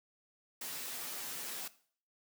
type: noise with comb filter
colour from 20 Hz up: white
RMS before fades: -42 dBFS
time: 0.61-1.68 s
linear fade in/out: 5 ms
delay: 9.9 ms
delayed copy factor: -0.65
effects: noise-tail reverb RT60 0.5 s tail -17 dB re dry + high-pass 150 Hz 12 dB/octave